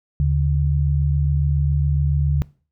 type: tone pair together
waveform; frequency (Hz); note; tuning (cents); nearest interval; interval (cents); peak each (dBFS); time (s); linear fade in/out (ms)
sine; 75.7 / 142.9; D#2 / D3; -47 / -47; major seventh; 1100; -18; 0.2-2.42; 0
effects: noise-tail reverb RT60 0.4 s tail -22 dB re dry